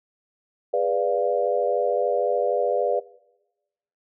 sine chord, G# diminished seventh, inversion none, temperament equal with one note detuned, 410.1 / 493.9 / 587.3 / 698.5 Hz, G#4 / B4 / D5 / F5, -22 / 0 / 0 / 0 cents, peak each -28 / -23 / -24 / -27 dBFS, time 0.73-3 s, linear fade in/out 10 ms, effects noise-tail reverb RT60 1.0 s tail -21 dB re dry

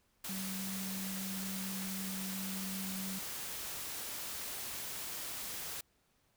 sine tone in noise, 191.2 Hz, G3, 43 cents flat, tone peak -40 dBFS, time 0.29-3.19 s, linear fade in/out 5 ms, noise white, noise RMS -42 dBFS, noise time 0.24-5.81 s, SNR -1 dB, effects pink hiss -74 dBFS RMS until 6.36 s

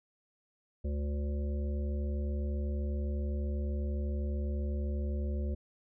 harmonic tone, 72.2 Hz, D2, 29 cents flat, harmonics 1 / 3 / 5 / 7 / 8, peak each -31 / -41 / -45 / -48 / -49 dBFS, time 0.84-5.55 s, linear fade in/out 10 ms, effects none

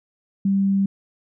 sine tone, 196 Hz, G3, in tune, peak -16 dBFS, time 0.45-0.86 s, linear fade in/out 5 ms, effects none

